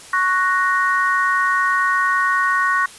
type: chord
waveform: sine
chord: F# major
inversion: second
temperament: equal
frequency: 1108.7 / 1480 / 1864.7 Hz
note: C#6 / F#6 / A#6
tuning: 0 / 0 / 0 cents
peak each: -18 / -20 / -20 dBFS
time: 0.13-2.86 s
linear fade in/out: 5 ms
effects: white hiss -40 dBFS RMS until 2.98 s + resampled to 24000 Hz